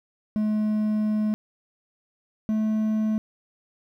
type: tone pair in turn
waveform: triangle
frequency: 213.5 / 216.7 Hz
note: G#3 / A3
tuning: +48 / -26 cents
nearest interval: unison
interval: 26 cents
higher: second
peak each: -19 dBFS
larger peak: neither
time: 0.36-1.34 / 2.49-3.18 s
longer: first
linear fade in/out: 0 ms
effects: 10-bit